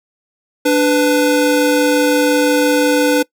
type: tone pair together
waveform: square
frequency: 293.7 / 498.1 Hz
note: D4 / B4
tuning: 0 / +15 cents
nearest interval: major sixth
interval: 915 cents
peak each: -14 dBFS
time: 0.65-3.23 s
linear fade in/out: 10 ms
effects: noise-tail reverb RT60 0.1 s tail -22 dB re dry